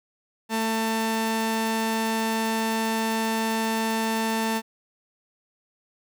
sawtooth tone pair together, 223.1 / 446.2 Hz, A3 / A4, +24 / +24 cents, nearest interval octave, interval 1200 cents, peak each -21 dBFS, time 0.49-4.62 s, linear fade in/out 50 ms, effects none

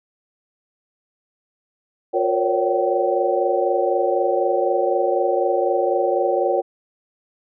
sine tone cluster, 357.6 / 466.8 / 543 / 567 / 767 Hz, F4 / A#4 / C#5 / C#5 / G5, +41 / +2 / -36 / +39 / -38 cents, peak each -23 dBFS, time 2.13-6.62 s, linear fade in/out 20 ms, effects none

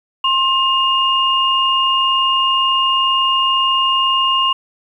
sine tone pair together, 1061.2 / 2833 Hz, C6 / F7, +24 / +24 cents, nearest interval octave + perfect fourth, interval 1700 cents, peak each -15 dBFS, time 0.24-4.53 s, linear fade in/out 5 ms, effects 8-bit

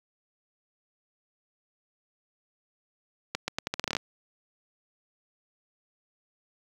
accelerating click train, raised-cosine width 0.2 ms, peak -11 dBFS, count 12, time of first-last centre 3.35-3.967 s, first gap 130 ms, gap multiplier 0.81, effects high-pass 80 Hz 12 dB/octave + 8-bit

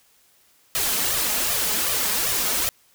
white noise with flanger, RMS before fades -23 dBFS, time 0.75-2.69 s, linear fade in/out 0 ms, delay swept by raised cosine 1.6 to 4.8 ms, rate 2.6 Hz, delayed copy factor +0.75, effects white hiss -59 dBFS RMS until 2.94 s

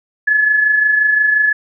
sine tone with amplitude modulation, 1710 Hz, A6, 50 cents flat, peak -8 dBFS, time 0.27-1.53 s, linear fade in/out 10 ms, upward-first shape sine, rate 25.7 Hz, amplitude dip 45%, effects none

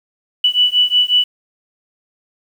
sine beating tone pair, 2960 / 2965.5 Hz, F#7 / F#7, 0 / +3 cents, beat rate 5.5 Hz, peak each -14 dBFS, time 0.44-1.24 s, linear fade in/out 5 ms, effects 7-bit

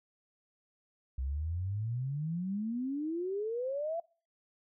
sine exponential sweep, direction up, 63 to 688 Hz, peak -32 dBFS, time 1.18-4 s, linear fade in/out 5 ms, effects noise-tail reverb RT60 0.4 s tail -24 dB re dry

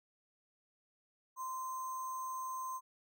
sine tone with sample-and-hold, 1037 Hz, C6, 16 cents flat, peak -38 dBFS, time 1.36-2.81 s, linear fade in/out 50 ms, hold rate 7350 Hz, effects none

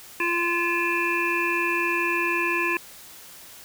harmonic tone with a mistuned harmonic, 345 Hz, F4, 21 cents flat, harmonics 1 / 3 / 5 / 7 / 8, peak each -28 / -28 / -28 / -28 / -28 dBFS, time 0.2-2.77 s, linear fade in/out 2 ms, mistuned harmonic 8, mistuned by -71 cents, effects white hiss -45 dBFS RMS until 3.64 s

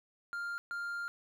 triangle tone bursts at uneven times, 1399 Hz, F6, 3 cents sharp, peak -34 dBFS, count 2, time 0.33-0.58 / 0.71-1.08 s, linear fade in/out 0 ms, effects none

